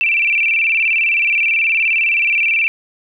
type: tone with vibrato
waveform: sine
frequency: 2505 Hz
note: D#7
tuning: 11 cents sharp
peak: -12 dBFS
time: 0.01-2.68 s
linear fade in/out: 0 ms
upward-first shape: square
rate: 19 Hz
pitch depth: 110 cents each way
effects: none